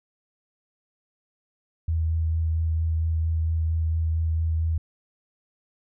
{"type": "tone with vibrato", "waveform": "sine", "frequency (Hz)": 80.9, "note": "E2", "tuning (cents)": -32, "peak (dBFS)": -21, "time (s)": [1.88, 4.78], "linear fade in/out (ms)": 5, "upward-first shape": "sine", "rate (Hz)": 4.4, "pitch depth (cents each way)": 14, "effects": []}